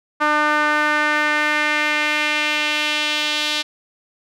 sawtooth tone with band-pass filter sweep, 300.5 Hz, D4, 40 cents sharp, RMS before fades -19 dBFS, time 0.2-3.63 s, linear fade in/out 20 ms, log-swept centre 1300 to 3600 Hz, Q 2.2, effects none

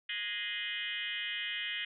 sine tone with frequency modulation, 2489 Hz, D#7, in tune, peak -34 dBFS, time 0.09-1.85 s, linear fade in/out 5 ms, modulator 207 Hz, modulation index 3.8, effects none

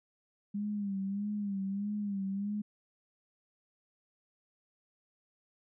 sine tone with vibrato, 201 Hz, G3, 44 cents sharp, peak -32 dBFS, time 0.54-2.62 s, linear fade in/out 10 ms, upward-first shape sine, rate 1.6 Hz, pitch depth 68 cents each way, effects none

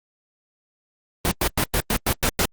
pink noise bursts, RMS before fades -20 dBFS, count 8, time 1.25-2.454 s, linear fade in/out 0 ms, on 63 ms, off 100 ms, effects Opus 32 kbps

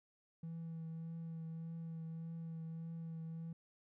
triangle tone with vibrato, 163.9 Hz, E3, 10 cents flat, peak -40 dBFS, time 0.43-3.53 s, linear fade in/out 5 ms, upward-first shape triangle, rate 1.7 Hz, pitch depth 21 cents each way, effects tanh soft clip ceiling -38 dBFS

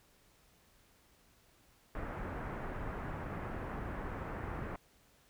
pink low-pass noise, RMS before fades -41 dBFS, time 1.95-4.76 s, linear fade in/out 2 ms, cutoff 1800 Hz, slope 24 dB/octave, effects pink hiss -67 dBFS RMS until 5.29 s

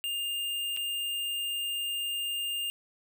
square tone with dropouts, 2808 Hz, F7, 9 cents sharp, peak -31 dBFS, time 0.04-2.7 s, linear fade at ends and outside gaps 0 ms, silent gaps 0.765-0.772 s, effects none

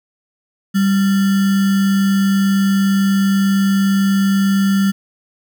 sine tone with sample-and-hold, 196 Hz, G3, in tune, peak -11 dBFS, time 0.74-4.92 s, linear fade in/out 20 ms, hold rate 1575 Hz, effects none

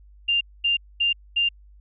sine tone bursts, 2794 Hz, F7, in tune, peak -18 dBFS, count 4, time 0.28-1.49 s, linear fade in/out 10 ms, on 130 ms, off 230 ms, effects added 50 Hz sine -47 dBFS peak until 1.8 s

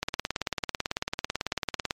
click train, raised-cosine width 0.2 ms, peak -10 dBFS, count 35, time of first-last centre 0.03-1.908 s, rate 18.1 Hz, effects MP3 64 kbps

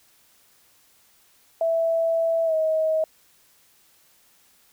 sine tone with pitch glide, 659.3 to 633.5 Hz, E5 to D#5, 0 to +31 cents, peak -19 dBFS, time 1.61-3.04 s, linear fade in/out 2 ms, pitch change -69 cents, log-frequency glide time 2.45-2.54 s, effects white hiss -59 dBFS RMS until 4.72 s

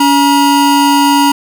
square tone pair together, 282.8 / 952 Hz, C#4 / A#5, +35 / +36 cents, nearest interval octave + major sixth, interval 2101 cents, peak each -10 dBFS, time 0-1.32 s, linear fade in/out 5 ms, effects none

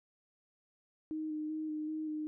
sine tone with vibrato, 309.1 Hz, D#4, 11 cents flat, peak -35 dBFS, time 1.11-2.27 s, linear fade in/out 0 ms, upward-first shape square, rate 2.6 Hz, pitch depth 16 cents each way, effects none

